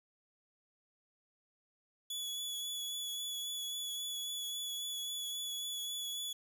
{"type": "tone with vibrato", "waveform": "sawtooth", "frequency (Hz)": 3406, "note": "G#7", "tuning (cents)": 43, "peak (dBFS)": -35, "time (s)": [2.1, 6.33], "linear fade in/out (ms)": 5, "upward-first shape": "sine", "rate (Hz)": 3.7, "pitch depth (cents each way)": 16, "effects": ["11-bit"]}